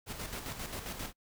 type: noise with tremolo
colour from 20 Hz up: pink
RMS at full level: -39 dBFS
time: 0.06-1.13 s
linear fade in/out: 50 ms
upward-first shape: square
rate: 7.5 Hz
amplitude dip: 50%
effects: noise-tail reverb RT60 0.1 s tail -25 dB re dry